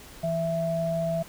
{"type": "tone pair together", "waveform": "sine", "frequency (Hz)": [164.81, 661.7], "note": ["E3", "E5"], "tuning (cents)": [0, 6], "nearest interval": "2 octaves", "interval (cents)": 2406, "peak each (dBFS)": [-29, -26], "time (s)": [0.23, 1.23], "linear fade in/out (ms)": 10, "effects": ["pink hiss -47 dBFS RMS until 1.28 s"]}